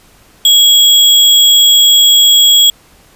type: tone with sample-and-hold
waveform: sine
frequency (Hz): 3321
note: G#7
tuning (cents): -1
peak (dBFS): -3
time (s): 0.45-2.7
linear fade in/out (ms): 2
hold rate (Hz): 11025
effects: pink hiss -45 dBFS RMS until 3.15 s + resampled to 32000 Hz